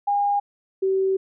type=tone pair in turn; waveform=sine; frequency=812 / 383.2 Hz; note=G#5 / G4; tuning=-39 / -39 cents; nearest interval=octave + minor second; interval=1300 cents; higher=first; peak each=-18 dBFS; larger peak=neither; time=0.07-0.4 / 0.82-1.17 s; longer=second; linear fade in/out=10 ms; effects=none